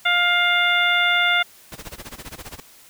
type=harmonic tone; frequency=704 Hz; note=F5; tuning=14 cents sharp; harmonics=1 / 2 / 3 / 4 / 5; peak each=-25 / -20 / -20 / -26 / -23 dBFS; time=0.05-1.43 s; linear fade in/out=10 ms
type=noise with tremolo; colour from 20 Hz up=pink; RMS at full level=-34 dBFS; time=1.72-2.6 s; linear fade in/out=0 ms; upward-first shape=sine; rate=15 Hz; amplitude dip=100%
effects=white hiss -49 dBFS RMS until 2.89 s